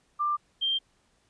sine tone pair in turn, 1187 / 3169 Hz, D6 / G7, +18 / +18 cents, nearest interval octave + perfect fourth, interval 1700 cents, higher second, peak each -24 dBFS, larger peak neither, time 0.19-0.37 / 0.61-0.79 s, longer neither, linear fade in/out 20 ms, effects pink hiss -68 dBFS RMS until 1.29 s + resampled to 22050 Hz

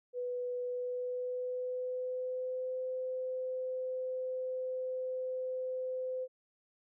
sine tone with pitch glide, 493.9 to 512.5 Hz, B4 to C5, 0 to -36 cents, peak -34 dBFS, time 0.13-6.28 s, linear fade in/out 50 ms, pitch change +64 cents, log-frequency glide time 0.63-2.81 s, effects none

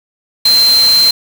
sine tone in noise, 4128 Hz, C8, 24 cents flat, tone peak -6 dBFS, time 0.45-1.11 s, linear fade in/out 5 ms, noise white, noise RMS -19 dBFS, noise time 0.45-1.11 s, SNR +10 dB, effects none

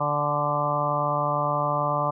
harmonic tone with a mistuned harmonic, 146.83 Hz, D3, in tune, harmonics 1 / 2 / 3 / 4 / 5 / 6 / 7 / 8, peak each -30 / -37 / -40 / -28 / -31 / -31 / -28 / -28 dBFS, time 0-2.11 s, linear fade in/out 10 ms, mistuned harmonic 6, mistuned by -22 cents, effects none

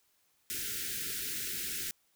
white band-stop noise, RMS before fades -37 dBFS, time 0.5-1.91 s, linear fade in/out 0 ms, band 460 to 1400 Hz, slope 96 dB/octave, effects white hiss -72 dBFS RMS until 2.15 s

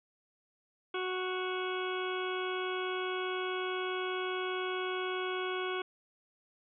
harmonic tone with a mistuned harmonic, 369.6 Hz, F#4, 2 cents flat, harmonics 1 / 2 / 3 / 4 / 6 / 7 / 8 / 9, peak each -35 / -44 / -40 / -41 / -44 / -47 / -48 / -45 dBFS, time 0.94-5.82 s, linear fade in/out 5 ms, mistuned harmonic 8, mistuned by -31 cents, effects none

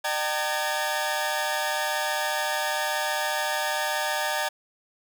sawtooth tone cluster, 605 / 770 / 911 / 1686 Hz, D#5 / G5 / A#5 / G#6, -49 / -31 / -40 / +26 cents, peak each -27 dBFS, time 0.04-4.49 s, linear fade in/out 10 ms, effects none

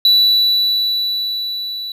triangle tone with level ramp, 3951 Hz, B7, in tune, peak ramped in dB -6 to -22 dBFS, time 0.05-1.92 s, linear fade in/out 2 ms, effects none

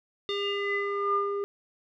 square tone with low-pass filter sweep, 402.8 Hz, G4, 47 cents sharp, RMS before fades -29 dBFS, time 0.29-1.44 s, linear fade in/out 0 ms, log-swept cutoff 3600 to 830 Hz, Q 6.8, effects none

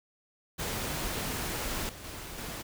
pink noise with level steps, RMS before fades -34 / -46 / -42 / -39 dBFS, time 0.58-2.63 s, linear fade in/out 20 ms, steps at 1.89 / 2.04 / 2.38 s, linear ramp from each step 2 ms, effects none

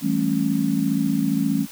sine chord, A dominant seventh, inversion second, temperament just, 165 / 198 / 220 / 275 Hz, E3 / G3 / A3 / C#4, +2 / +18 / 0 / -14 cents, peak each -26 / -25 / -24 / -22 dBFS, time 0.01-1.67 s, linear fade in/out 50 ms, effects white hiss -41 dBFS RMS until 1.71 s

